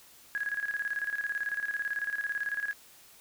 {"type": "tone with tremolo", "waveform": "sine", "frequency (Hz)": 1661.2, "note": "G#6", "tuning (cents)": 0, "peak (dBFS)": -28, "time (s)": [0.35, 2.73], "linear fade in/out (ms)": 0, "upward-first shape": "square", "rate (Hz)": 18, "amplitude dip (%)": 70, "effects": ["white hiss -56 dBFS RMS until 3.2 s"]}